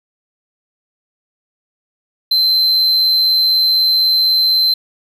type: tone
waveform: triangle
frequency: 4092 Hz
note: C8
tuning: 39 cents flat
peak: -9 dBFS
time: 2.31-4.74 s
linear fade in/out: 5 ms
effects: none